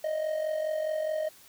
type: tone with amplitude modulation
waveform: triangle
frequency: 622.3 Hz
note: D#5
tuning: in tune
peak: -23 dBFS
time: 0.04-1.29 s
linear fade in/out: 5 ms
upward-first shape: sine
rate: 44.8 Hz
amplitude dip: 60%
effects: white hiss -55 dBFS RMS until 1.48 s